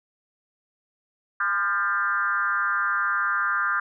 sine tone with frequency modulation, 1396.9 Hz, F6, in tune, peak -21 dBFS, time 1.4-3.8 s, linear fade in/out 5 ms, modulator 187 Hz, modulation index 1.4, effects none

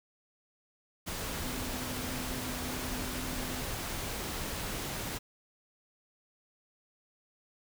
sine tone in noise, 252.6 Hz, B3, 39 cents sharp, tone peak -41 dBFS, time 1.43-3.63 s, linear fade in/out 20 ms, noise pink, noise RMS -37 dBFS, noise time 1.06-5.19 s, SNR -7 dB, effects none

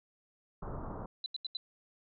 pink low-pass noise, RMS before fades -41 dBFS, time 0.62-1.06 s, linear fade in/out 5 ms, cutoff 1300 Hz, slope 48 dB/octave
sine tone bursts, 4000 Hz, B7, 21 cents sharp, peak -34 dBFS, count 4, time 1.24-1.57 s, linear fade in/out 2 ms, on 21 ms, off 82 ms
effects none

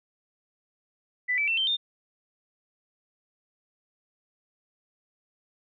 sine tone with pitch steps, 1990 / 2312 / 2687 / 3123 / 3629 Hz, B6 / D7 / E7 / G7 / A#7, +13 / -28 / +33 / -7 / -47 cents, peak -23 dBFS, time 1.28-1.77 s, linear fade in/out 20 ms, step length 98 ms, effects none

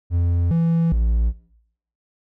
triangle tone with pitch steps, 86.4 / 166.2 / 56.9 Hz, F2 / E3 / A#1, -18 / +15 / -41 cents, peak -14 dBFS, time 0.1-1.33 s, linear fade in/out 50 ms, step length 410 ms, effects noise-tail reverb RT60 0.7 s tail -18 dB re dry

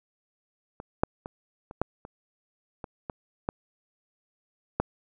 clicks, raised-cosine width 1 ms, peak -24 / -7 / -22 / -27 / -10 / -27 / -22 / -19 / -13 / -9 dBFS, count 10, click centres 0.801 / 1.035 / 1.259 / 1.711 / 1.816 / 2.051 / 2.842 / 3.098 / 3.489 / 4.8 s, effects none

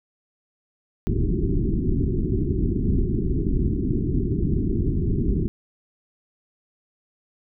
pink low-pass noise, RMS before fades -22 dBFS, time 1.07-5.48 s, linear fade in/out 0 ms, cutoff 400 Hz, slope 96 dB/octave, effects none

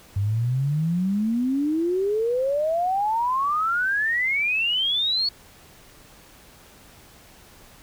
sine exponential sweep, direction up, 96.6 to 4452 Hz, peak -20 dBFS, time 0.16-5.29 s, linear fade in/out 5 ms, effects pink hiss -50 dBFS RMS until 7.82 s

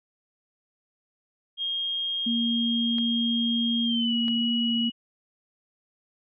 sine tone with pitch glide, 3238 to 2918 Hz, G#7 to F#7, -45 to -25 cents, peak -26 dBFS, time 1.57-4.92 s, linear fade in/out 50 ms, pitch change -180 cents, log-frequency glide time 3.84-4.15 s
sine tone, 233.1 Hz, A#3, in tune, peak -24 dBFS, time 2.26-4.9 s, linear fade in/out 10 ms
clicks, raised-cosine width 0.3 ms, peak -24 dBFS, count 2, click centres 2.984 / 4.282 s
effects none

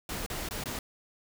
pink noise with dropouts, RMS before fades -36 dBFS, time 0.09-0.79 s, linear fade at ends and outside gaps 2 ms, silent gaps 0.263-0.3 / 0.488-0.509 / 0.638-0.657 s, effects none

